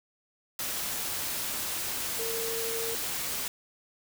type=tone in noise; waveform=sine; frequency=456.6 Hz; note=A#4; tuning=36 cents flat; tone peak=-34 dBFS; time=2.19-2.95 s; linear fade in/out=2 ms; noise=white; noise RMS=-33 dBFS; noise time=0.59-3.48 s; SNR=-4 dB; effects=none